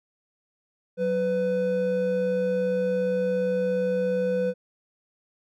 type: tone pair together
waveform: triangle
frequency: 185.78 / 500 Hz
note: F#3 / B4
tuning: +7 / +21 cents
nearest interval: octave + perfect fourth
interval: 1714 cents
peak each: -27 / -21 dBFS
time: 0.97-4.54 s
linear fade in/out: 50 ms
effects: none